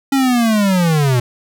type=linear sweep; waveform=square; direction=down; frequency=277.2 to 118.7 Hz; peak=-12 dBFS; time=0.12-1.2 s; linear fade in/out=5 ms; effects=none